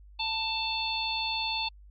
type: harmonic tone with a mistuned harmonic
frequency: 887 Hz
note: A5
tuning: 14 cents sharp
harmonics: 1 / 3 / 4 / 5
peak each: -34 / -34 / -34 / -34 dBFS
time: 0.19-1.69 s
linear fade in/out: 10 ms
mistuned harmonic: 5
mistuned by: -19 cents
effects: added 50 Hz sine -49 dBFS peak until 1.9 s + AAC 64 kbps